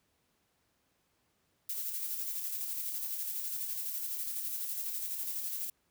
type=noise with tremolo; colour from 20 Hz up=violet; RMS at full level=-36 dBFS; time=1.69-5.7 s; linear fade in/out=5 ms; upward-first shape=square; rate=12 Hz; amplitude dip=30%; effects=pink hiss -75 dBFS RMS until 5.9 s + high-pass 60 Hz 12 dB/octave